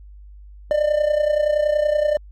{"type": "tone with amplitude modulation", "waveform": "triangle", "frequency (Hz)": 599, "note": "D5", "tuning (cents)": 34, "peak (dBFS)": -11, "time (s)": [0.71, 2.17], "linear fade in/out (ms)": 0, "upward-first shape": "sine", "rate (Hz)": 30.6, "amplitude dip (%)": 70, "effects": ["added 50 Hz sine -39 dBFS peak until 2.31 s", "Opus 48 kbps"]}